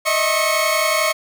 sawtooth tone cluster, 615 / 646 / 1082 / 2209 Hz, D#5 / E5 / C#6 / C#7, -20 / -35 / -42 / -7 cents, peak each -18 dBFS, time 0.05-1.13 s, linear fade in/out 20 ms, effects none

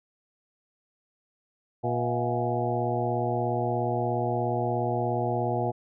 harmonic tone with a mistuned harmonic, 120 Hz, B2, 49 cents flat, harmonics 1 / 2 / 3 / 4 / 5 / 6 / 7, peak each -30 / -35 / -32 / -33 / -33 / -31 / -34 dBFS, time 1.83-5.72 s, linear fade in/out 20 ms, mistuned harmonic 5, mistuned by +120 cents, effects none

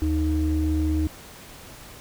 sine tone pair together, 76.51 / 311.1 Hz, D#2 / D#4, -29 / 0 cents, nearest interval 2 octaves, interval 2429 cents, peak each -21 / -23 dBFS, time 0.02-1.07 s, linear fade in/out 0 ms, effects tanh soft clip ceiling -14 dBFS + pink hiss -44 dBFS RMS until 2 s

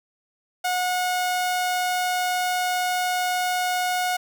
sawtooth tone, 727 Hz, F#5, 31 cents flat, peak -18 dBFS, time 0.64-4.17 s, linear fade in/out 10 ms, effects none

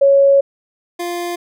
sine / 25% pulse tone pair in turn, 554.4 / 348.6 Hz, C#5 / F4, 0 / -3 cents, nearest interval minor sixth, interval 803 cents, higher first, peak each -7 / -17 dBFS, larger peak first, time 0.01-0.41 / 0.99-1.36 s, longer first, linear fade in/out 10 ms, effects none

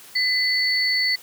sine tone pair together, 2015 / 4461 Hz, B6 / C#8, +34 / +10 cents, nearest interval octave + major second, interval 1376 cents, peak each -21 dBFS, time 0.15-1.16 s, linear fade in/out 10 ms, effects white hiss -45 dBFS RMS until 1.22 s + high-pass 100 Hz 12 dB/octave

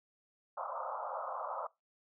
white band-pass noise, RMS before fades -40 dBFS, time 0.57-1.67 s, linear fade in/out 5 ms, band 520 to 1300 Hz, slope 96 dB/octave, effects noise-tail reverb RT60 0.2 s tail -21 dB re dry

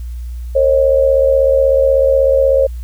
sine tone with amplitude modulation, 540 Hz, C#5, 45 cents flat, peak -5 dBFS, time 0.55-2.67 s, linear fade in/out 10 ms, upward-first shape sine, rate 76.3 Hz, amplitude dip 70%, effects added 60 Hz sine -22 dBFS peak until 2.83 s + white hiss -50 dBFS RMS until 2.83 s

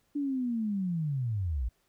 sine linear sweep, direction down, 293.7 to 52.9 Hz, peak -28 dBFS, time 0.15-1.69 s, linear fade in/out 10 ms, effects pink hiss -72 dBFS RMS until 1.88 s

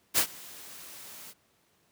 white noise with ADSR envelope, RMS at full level -22 dBFS, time 0.14-1.34 s, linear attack 40 ms, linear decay 82 ms, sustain -24 dB, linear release 42 ms, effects pink hiss -68 dBFS RMS until 1.91 s + high-pass 100 Hz 12 dB/octave

